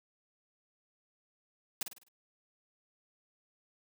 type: noise with echo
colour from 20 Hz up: white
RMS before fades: -34 dBFS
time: 1.81-1.83 s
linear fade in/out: 2 ms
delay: 51 ms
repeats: 5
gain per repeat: -7 dB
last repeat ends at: 2.085 s
effects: none